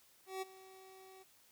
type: tone with ADSR envelope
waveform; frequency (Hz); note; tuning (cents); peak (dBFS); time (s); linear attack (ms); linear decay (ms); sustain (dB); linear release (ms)
25% pulse; 380; F#4; +46; -34; 0.26-1.24; 160; 18; -18; 21
effects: white hiss -67 dBFS RMS until 1.51 s